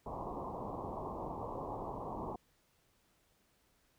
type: low-pass noise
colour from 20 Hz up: white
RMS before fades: -42 dBFS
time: 0.06-2.36 s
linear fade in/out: 5 ms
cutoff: 1100 Hz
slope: 96 dB/octave
effects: pink hiss -73 dBFS RMS until 3.98 s